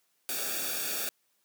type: noise with comb filter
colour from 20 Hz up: white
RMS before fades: -33 dBFS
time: 0.29-1.09 s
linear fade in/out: 0 ms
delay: 0.98 ms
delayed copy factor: -0.85
effects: white hiss -73 dBFS RMS until 1.44 s + high-pass 150 Hz 12 dB/octave